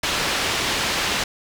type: low-pass noise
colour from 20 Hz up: white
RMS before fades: -23 dBFS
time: 0.03-1.24 s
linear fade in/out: 5 ms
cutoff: 4100 Hz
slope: 12 dB/octave
effects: none